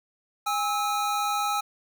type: tone pair together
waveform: square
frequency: 819 / 1297.4 Hz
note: G#5 / E6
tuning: -24 / -28 cents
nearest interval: minor sixth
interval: 796 cents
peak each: -28 dBFS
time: 0.46-1.61 s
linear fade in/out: 10 ms
effects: 9-bit